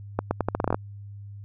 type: accelerating click train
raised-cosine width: 1 ms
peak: -9 dBFS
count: 11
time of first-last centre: 0.19-0.745 s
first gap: 120 ms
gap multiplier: 0.81
effects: added 101 Hz sine -38 dBFS peak until 1.44 s